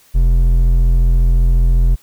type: tone with hard clipping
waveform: triangle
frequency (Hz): 42.7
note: F1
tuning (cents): -38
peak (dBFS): -10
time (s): 0.14-1.96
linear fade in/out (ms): 20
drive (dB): 10
effects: white hiss -50 dBFS RMS until 2.02 s